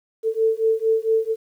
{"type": "beating tone pair", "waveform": "sine", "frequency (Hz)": [443.2, 447.6], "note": ["A4", "A4"], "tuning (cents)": [13, 30], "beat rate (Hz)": 4.4, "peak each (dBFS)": -20, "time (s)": [0.23, 1.36], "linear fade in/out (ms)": 50, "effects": ["9-bit"]}